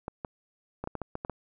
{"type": "clicks", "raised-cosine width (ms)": 1, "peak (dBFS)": -20, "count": 9, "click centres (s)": [0.081, 0.248, 0.84, 0.874, 0.953, 1.017, 1.154, 1.249, 1.297], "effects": []}